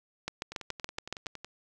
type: two click trains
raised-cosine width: 0.2 ms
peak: -16 / -24 dBFS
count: 8 / 11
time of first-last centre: 0.28-1.267 / 0.52-1.446 s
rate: 7.09 / 10.8 Hz
effects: none

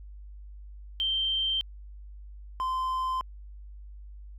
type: tone pair in turn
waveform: sine / triangle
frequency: 3136 / 1034.5 Hz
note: G7 / C6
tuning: 0 / -20 cents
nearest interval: octave + perfect fifth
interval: 1920 cents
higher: first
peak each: -25 dBFS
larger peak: neither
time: 1-1.61 / 2.6-3.21 s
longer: neither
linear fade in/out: 0 ms
effects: added 50 Hz sine -42 dBFS peak until 4.38 s

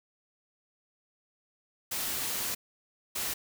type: noise bursts at uneven times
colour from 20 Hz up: white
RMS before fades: -33 dBFS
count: 2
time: 1.91-2.55 / 3.15-3.34 s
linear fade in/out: 10 ms
effects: none

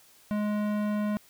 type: tone with tanh clipping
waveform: sine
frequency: 209.2 Hz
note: G#3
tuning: 13 cents sharp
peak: -28 dBFS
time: 0.31-1.17 s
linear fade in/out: 0 ms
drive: 18 dB
effects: white hiss -58 dBFS RMS until 1.29 s

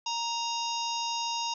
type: harmonic tone with a mistuned harmonic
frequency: 932.3 Hz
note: A#5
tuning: in tune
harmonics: 1 / 3 / 4 / 5 / 6 / 7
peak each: -32 / -37 / -38 / -39 / -40 / -40 dBFS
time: 0.06-1.54 s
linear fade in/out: 5 ms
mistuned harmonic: 5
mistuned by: +110 cents
effects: none

